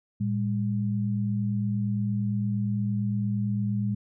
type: tone pair together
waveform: sine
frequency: 113.4 / 202.1 Hz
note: A#2 / G#3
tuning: -47 / -47 cents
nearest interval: minor seventh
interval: 1000 cents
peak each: -27 dBFS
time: 0.2-3.95 s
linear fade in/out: 10 ms
effects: none